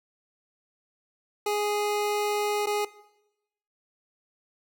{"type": "tone with dropouts", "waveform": "25% pulse", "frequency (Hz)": 415.3, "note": "G#4", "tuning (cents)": 0, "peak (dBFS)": -21, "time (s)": [1.46, 2.85], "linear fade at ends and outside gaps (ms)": 5, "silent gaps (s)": [2.66, 2.669], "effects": ["noise-tail reverb RT60 0.9 s tail -19 dB re dry"]}